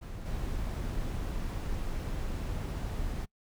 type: noise with level steps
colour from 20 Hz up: brown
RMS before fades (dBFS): -40 / -34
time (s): 0.01-3.26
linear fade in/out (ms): 20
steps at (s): 0.25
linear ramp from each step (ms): 20
effects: noise-tail reverb RT60 0.1 s tail -24 dB re dry